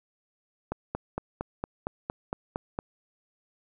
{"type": "click train", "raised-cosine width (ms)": 1, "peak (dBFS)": -16, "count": 10, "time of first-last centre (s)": [0.72, 2.789], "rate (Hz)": 4.35, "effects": []}